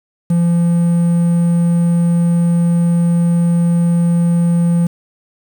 triangle tone with quantisation, 171 Hz, F3, 36 cents flat, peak -8 dBFS, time 0.3-4.87 s, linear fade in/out 5 ms, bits 6, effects none

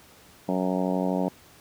harmonic tone, 92.5 Hz, F#2, in tune, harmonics 2 / 3 / 4 / 5 / 6 / 7 / 8 / 9 / 10, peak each -27 / -29 / -35 / -34 / -32 / -33 / -37 / -38 / -38 dBFS, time 0.48-1.29 s, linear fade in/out 10 ms, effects pink hiss -53 dBFS RMS until 1.6 s + high-pass 60 Hz 12 dB/octave

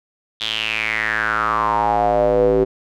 square tone with band-pass filter sweep, 55 Hz, A1, in tune, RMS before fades -18 dBFS, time 0.4-2.65 s, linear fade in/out 20 ms, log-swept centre 3500 to 400 Hz, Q 6.5, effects none

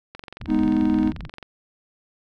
click train, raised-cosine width 0.3 ms, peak -21 dBFS, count 30, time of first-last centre 0.15-1.428 s, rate 22.7 Hz
pink low-pass noise, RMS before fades -35 dBFS, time 0.4-1.3 s, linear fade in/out 20 ms, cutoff 210 Hz, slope 24 dB/octave
triangle chord, G# minor, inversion none, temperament just, 207.7 / 249.2 / 311.5 Hz, G#3 / B3 / D#4, 0 / +16 / +2 cents, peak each -21 / -20 / -18 dBFS, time 0.47-1.13 s, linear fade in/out 50 ms
effects none

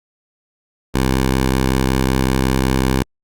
10% pulse tone with vibrato, 65.41 Hz, C2, in tune, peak -6 dBFS, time 0.94-3.03 s, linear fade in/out 10 ms, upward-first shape sine, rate 5.1 Hz, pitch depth 10 cents each way, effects Opus 48 kbps

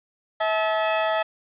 sawtooth tone pair together, 647 / 863.6 Hz, E5 / A5, -32 / -33 cents, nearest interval perfect fourth, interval 499 cents, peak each -18 / -22 dBFS, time 0.4-1.23 s, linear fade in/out 10 ms, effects resampled to 8000 Hz + 8-bit

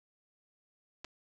clicks, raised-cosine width 0.2 ms, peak -27 dBFS, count 2, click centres 1.045 / 1.048 s, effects none

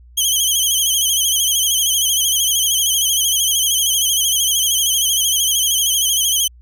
15% pulse tone with vibrato, 3151 Hz, G7, 8 cents sharp, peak -7 dBFS, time 0.17-6.48 s, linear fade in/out 10 ms, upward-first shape sine, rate 13 Hz, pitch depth 81 cents each way, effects added 60 Hz sine -41 dBFS peak until 6.61 s

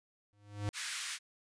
square tone with exponential growth, 103 Hz, G#2, 14 cents flat, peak -31 dBFS, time 0.33-0.69 s, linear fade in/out 0 ms, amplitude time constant 77 ms
pink high-pass noise, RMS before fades -39 dBFS, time 0.73-1.19 s, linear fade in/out 50 ms, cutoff 1500 Hz, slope 24 dB/octave
effects resampled to 22050 Hz

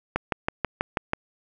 click train, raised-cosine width 0.5 ms, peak -8 dBFS, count 7, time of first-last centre 0.16-1.134 s, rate 6.16 Hz, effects none

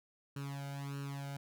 sawtooth tone with flanger, 140 Hz, C#3, 18 cents sharp, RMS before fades -42 dBFS, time 0.36-1.37 s, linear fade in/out 5 ms, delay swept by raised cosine 0.71 to 1.36 ms, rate 1.6 Hz, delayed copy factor +0.85, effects none

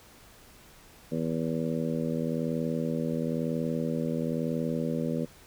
harmonic tone, 81 Hz, E2, 30 cents flat, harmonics 2 / 3 / 4 / 5 / 6 / 7, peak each -32 / -31 / -38 / -39 / -35 / -38 dBFS, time 1.11-5.26 s, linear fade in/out 20 ms, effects pink hiss -54 dBFS RMS until 5.46 s

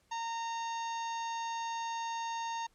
harmonic tone, 920 Hz, A#5, 23 cents flat, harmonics 1 / 2 / 3 / 4 / 5 / 6 / 7, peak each -35 / -47 / -49 / -49 / -54 / -56 / -49 dBFS, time 0.11-2.67 s, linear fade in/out 10 ms, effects pink hiss -71 dBFS RMS until 2.74 s + low-pass 11000 Hz 12 dB/octave

